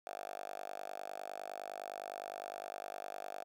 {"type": "tone with high-pass filter", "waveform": "5% pulse", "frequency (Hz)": 49.81, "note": "G1", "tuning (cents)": 28, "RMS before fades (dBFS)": -45, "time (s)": [0.07, 3.44], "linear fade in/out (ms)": 0, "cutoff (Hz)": 710, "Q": 6.4, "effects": []}